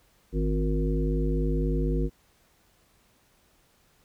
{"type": "harmonic tone with a mistuned harmonic", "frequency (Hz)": 51.91, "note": "G#1", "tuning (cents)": 0, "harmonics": [1, 3, 5, 7, 9], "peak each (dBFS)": [-25, -30, -32, -33, -35], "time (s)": [0.32, 2.1], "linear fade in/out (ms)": 50, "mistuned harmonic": 7, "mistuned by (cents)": -25, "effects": ["pink hiss -64 dBFS RMS until 4.04 s"]}